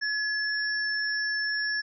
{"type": "tone pair together", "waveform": "sine", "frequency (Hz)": [1700, 5401], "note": ["G#6", "E8"], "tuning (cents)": [40, 41], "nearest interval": "octave + minor sixth", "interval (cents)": 2001, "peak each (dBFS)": [-27, -32], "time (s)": [0.01, 1.82], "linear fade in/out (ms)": 20, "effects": []}